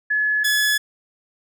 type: tone pair in turn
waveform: sine / sawtooth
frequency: 1706 / 1706 Hz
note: G#6 / G#6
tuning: +46 / +46 cents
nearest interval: unison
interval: 0 cents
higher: neither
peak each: -17 / -13 dBFS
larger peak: second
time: 0.1-0.44 / 0.44-0.78 s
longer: neither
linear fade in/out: 10 ms
effects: none